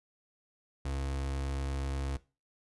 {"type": "tone", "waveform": "35% pulse", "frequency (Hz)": 68.3, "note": "C#2", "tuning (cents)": -25, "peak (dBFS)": -31, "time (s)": [0.85, 2.17], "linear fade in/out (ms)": 5, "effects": ["noise-tail reverb RT60 0.3 s tail -18 dB re dry", "resampled to 24000 Hz"]}